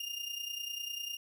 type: tone with amplitude modulation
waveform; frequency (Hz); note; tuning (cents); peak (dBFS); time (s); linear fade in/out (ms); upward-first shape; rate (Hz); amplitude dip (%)
35% pulse; 2819; F7; +16; -33; 0-1.17; 5; sine; 30; 65
effects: none